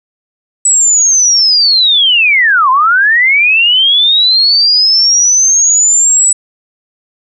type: linear two-way sweep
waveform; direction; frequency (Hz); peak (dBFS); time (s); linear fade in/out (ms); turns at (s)
sine; down then up; 7930 to 1000 to 7930; -5; 0.65-6.33; 5; 2.7
effects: none